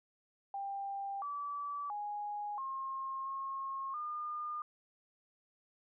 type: tone with pitch steps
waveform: sine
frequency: 793 / 1153 / 828 / 1071 / 1081 / 1212 Hz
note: G5 / D6 / G#5 / C6 / C#6 / D#6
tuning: +20 / -32 / -5 / +40 / -44 / -46 cents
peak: -37 dBFS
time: 0.54-4.62 s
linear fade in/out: 2 ms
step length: 680 ms
effects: none